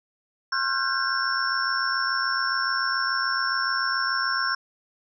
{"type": "tone cluster", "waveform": "sine", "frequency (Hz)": [1065, 1381, 1506, 1593, 5420], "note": ["C6", "F6", "F#6", "G6", "E8"], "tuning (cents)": [30, -20, 30, 27, 47], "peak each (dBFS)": -29, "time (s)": [0.52, 4.55], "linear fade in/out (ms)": 5, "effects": []}